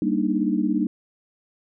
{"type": "chord", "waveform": "sine", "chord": "Eb major seventh", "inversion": "first", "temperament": "equal", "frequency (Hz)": [196, 233.1, 293.7, 311.1], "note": ["G3", "Bb3", "D4", "Eb4"], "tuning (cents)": [0, 0, 0, 0], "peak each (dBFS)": -25, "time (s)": [0.02, 0.87], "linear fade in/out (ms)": 2, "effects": []}